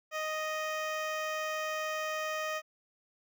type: tone with notch filter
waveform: 15% pulse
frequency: 622.3 Hz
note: D#5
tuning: in tune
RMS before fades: -35 dBFS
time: 0.11-2.62 s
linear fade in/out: 50 ms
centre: 10000 Hz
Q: 0.85
effects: none